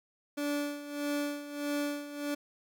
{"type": "tone with tremolo", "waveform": "30% pulse", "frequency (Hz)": 290, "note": "D4", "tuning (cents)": -22, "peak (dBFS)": -27, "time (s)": [0.37, 2.35], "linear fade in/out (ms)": 10, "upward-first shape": "sine", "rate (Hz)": 1.6, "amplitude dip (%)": 75, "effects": []}